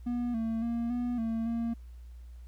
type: tone with pitch steps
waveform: triangle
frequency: 241.7 / 225.4 / 233.8 / 243.4 / 226.1 / 231.5 Hz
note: B3 / A3 / A#3 / B3 / A3 / A#3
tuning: -37 / +42 / +5 / -25 / +47 / -12 cents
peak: -27 dBFS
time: 0.06-1.74 s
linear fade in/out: 10 ms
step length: 280 ms
effects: added 60 Hz sine -44 dBFS peak until 2.47 s + pink hiss -69 dBFS RMS until 2.47 s